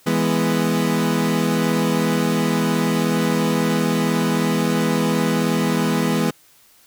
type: chord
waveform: 30% pulse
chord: E major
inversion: none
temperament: equal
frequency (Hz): 164.81 / 207.7 / 246.9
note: E3 / G#3 / B3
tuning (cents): 0 / 0 / 0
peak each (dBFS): -19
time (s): 0.06-6.31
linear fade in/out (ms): 10
effects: white hiss -53 dBFS RMS until 6.86 s